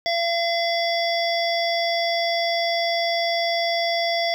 harmonic tone, 680 Hz, F5, 46 cents flat, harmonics 1 / 3 / 5 / 7 / 8, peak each -22 / -27 / -29 / -30 / -31 dBFS, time 0.06-4.34 s, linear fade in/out 0 ms, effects 8-bit

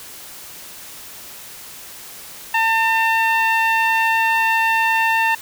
sawtooth tone with low-pass filter, 901 Hz, A5, 41 cents sharp, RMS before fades -17 dBFS, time 2.54-5.35 s, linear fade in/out 5 ms, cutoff 2400 Hz, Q 3.5, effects white hiss -37 dBFS RMS until 5.41 s

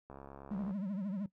click train, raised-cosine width 1 ms, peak -35 dBFS, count 43, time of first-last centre 0.1-0.709 s, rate 69 Hz
triangle tone with vibrato, 196 Hz, G3, in tune, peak -33 dBFS, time 0.51-1.26 s, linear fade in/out 2 ms, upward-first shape triangle, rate 13 Hz, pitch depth 170 cents each way
effects noise-tail reverb RT60 0.1 s tail -17 dB re dry

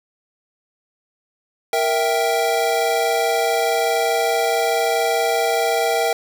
square chord, E diminished, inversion second, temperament equal, 466.2 / 659.3 / 784 Hz, Bb4 / E5 / G5, 0 / 0 / 0 cents, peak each -22 dBFS, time 1.73-6.13 s, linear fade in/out 2 ms, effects none

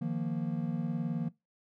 triangle chord, Eb suspended second, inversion none, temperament equal, 155.56 / 174.61 / 233.1 Hz, Eb3 / F3 / Bb3, 0 / 0 / 0 cents, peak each -33 dBFS, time 0.01-1.29 s, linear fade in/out 10 ms, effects noise-tail reverb RT60 0.2 s tail -20 dB re dry

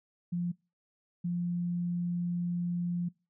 sine tone bursts at uneven times, 174.61 Hz, F3, in tune, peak -29 dBFS, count 2, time 0.32-0.52 / 1.24-3.09 s, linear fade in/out 10 ms, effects noise-tail reverb RT60 0.3 s tail -25 dB re dry

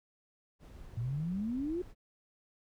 brown noise, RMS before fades -50 dBFS, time 0.59-1.95 s, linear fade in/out 50 ms
sine exponential sweep, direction up, 110.5 to 370 Hz, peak -32 dBFS, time 0.97-1.82 s, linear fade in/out 5 ms
effects none

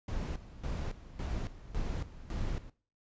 brown noise with tremolo, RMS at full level -35 dBFS, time 0.08-2.7 s, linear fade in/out 5 ms, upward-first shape square, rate 1.8 Hz, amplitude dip 80%, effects noise-tail reverb RT60 0.4 s tail -19 dB re dry + resampled to 16000 Hz

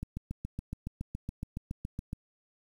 click train, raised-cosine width 5 ms, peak -23 dBFS, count 16, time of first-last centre 0.03-2.131 s, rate 7.14 Hz, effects 9-bit

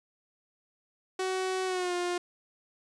sawtooth tone with pitch glide, 374.9 to 353.9 Hz, F#4 to F4, +23 to +23 cents, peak -25 dBFS, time 1.19-2.18 s, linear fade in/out 5 ms, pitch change -100 cents, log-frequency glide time 1.65-1.94 s, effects resampled to 22050 Hz

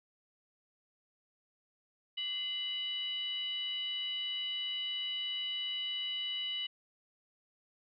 sine tone with frequency modulation, 2956 Hz, F#7, 2 cents flat, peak -34 dBFS, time 2.17-6.67 s, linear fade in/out 10 ms, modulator 897 Hz, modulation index 0.52, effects none

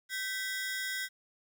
sawtooth ring-modulated tone, 1760 Hz, A6, in tune, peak -27 dBFS, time 0.09-1.09 s, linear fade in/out 50 ms, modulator 217 Hz, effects 11-bit

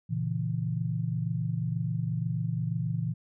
sine chord, A# diminished, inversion none, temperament equal, 116.54 / 138.59 / 164.81 Hz, A#2 / C#3 / E3, 0 / 0 / 0 cents, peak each -31 / -34 / -31 dBFS, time 0.09-3.14 s, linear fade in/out 20 ms, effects none

